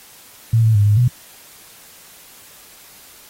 sine tone with pitch steps, 113.7 / 111.3 / 102.6 / 104.2 / 122.9 Hz, A#2 / A2 / G#2 / G#2 / B2, -43 / +20 / -21 / +6 / -8 cents, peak -10 dBFS, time 0.53-1.08 s, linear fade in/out 5 ms, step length 110 ms, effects white hiss -44 dBFS RMS until 3.29 s + AAC 48 kbps

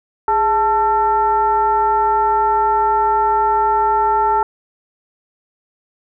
sine tone with frequency modulation, 880 Hz, A5, in tune, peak -12 dBFS, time 0.28-4.43 s, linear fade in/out 2 ms, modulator 468 Hz, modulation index 0.73, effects none

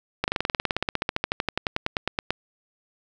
slowing click train, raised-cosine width 0.3 ms, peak -7 dBFS, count 30, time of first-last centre 0.24-2.306 s, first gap 39 ms, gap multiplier 1.04, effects none

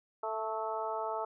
harmonic tone with a mistuned harmonic, 220.3 Hz, A3, 2 cents sharp, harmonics 2 / 3 / 4 / 5 / 6, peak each -40 / -38 / -37 / -43 / -41 dBFS, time 0.23-1.25 s, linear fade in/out 5 ms, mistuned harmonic 6, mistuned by -24 cents, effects none

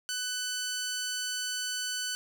10% pulse tone, 1500 Hz, F#6, 23 cents sharp, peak -23 dBFS, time 0.09-2.15 s, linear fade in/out 0 ms, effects none

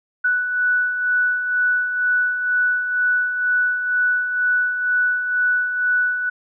sine beating tone pair, 1480 / 1482.1 Hz, F#6 / F#6, 0 / +2 cents, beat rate 2.1 Hz, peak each -26 / -17 dBFS, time 0.24-6.3 s, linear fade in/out 10 ms, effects none

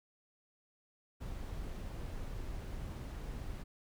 brown noise, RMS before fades -42 dBFS, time 1.2-3.64 s, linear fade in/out 20 ms, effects none

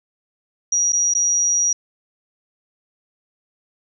sine tone with dropouts, 5760 Hz, F#8, 47 cents flat, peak -15 dBFS, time 0.72-1.73 s, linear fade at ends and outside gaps 5 ms, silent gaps 0.923-0.93 / 1.138-1.149 s, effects none

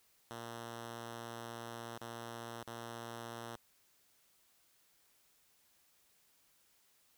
5% pulse tone with dropouts, 116.6 Hz, A#2, 1 cent sharp, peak -33 dBFS, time 0.31-3.56 s, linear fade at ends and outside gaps 0 ms, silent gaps 1.978-2.014 / 2.632-2.677 s, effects white hiss -71 dBFS RMS until 7.17 s

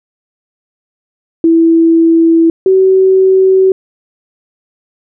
sine tone pair in turn, 329.6 / 379.3 Hz, E4 / F#4, 0 / +43 cents, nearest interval major second, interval 243 cents, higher second, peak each -4 dBFS, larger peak neither, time 1.44-2.5 / 2.66-3.72 s, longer neither, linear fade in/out 2 ms, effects none

